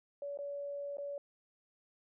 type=tone with dropouts; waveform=sine; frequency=569 Hz; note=C#5; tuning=45 cents sharp; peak=-38 dBFS; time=0.22-1.18 s; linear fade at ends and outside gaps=2 ms; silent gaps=0.374-0.388 / 0.971-0.983 s; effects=none